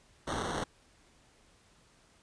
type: noise with sample-and-hold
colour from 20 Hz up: blue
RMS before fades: -35 dBFS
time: 0.27-0.64 s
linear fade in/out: 5 ms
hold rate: 2450 Hz
effects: pink hiss -64 dBFS RMS until 2.22 s + resampled to 22050 Hz